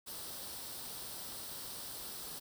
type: noise with comb filter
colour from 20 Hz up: white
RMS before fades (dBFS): -45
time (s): 0.06-2.4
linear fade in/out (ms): 20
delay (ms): 0.22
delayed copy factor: +0.55
effects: none